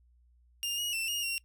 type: tone with pitch steps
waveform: sawtooth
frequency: 2809 / 2890 / 2683 / 2852 / 2748 Hz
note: F7 / F#7 / E7 / F7 / F7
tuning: +9 / -41 / +30 / +36 / -29 cents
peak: -28 dBFS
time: 0.63-1.38 s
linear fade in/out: 0 ms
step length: 150 ms
effects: noise-tail reverb RT60 0.1 s tail -23 dB re dry + added 60 Hz sine -61 dBFS peak until 1.44 s